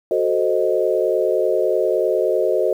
sine chord, F# diminished seventh, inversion none, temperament equal, 370 / 440 / 523.3 / 622.3 Hz, F#4 / A4 / C5 / Eb5, 0 / 0 / 0 / 0 cents, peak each -21 dBFS, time 0.11-2.73 s, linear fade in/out 2 ms, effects 8-bit

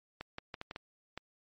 clicks, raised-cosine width 0.3 ms, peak -24 dBFS, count 7, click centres 0.21 / 0.384 / 0.542 / 0.614 / 0.711 / 0.761 / 1.176 s, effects MP3 32 kbps

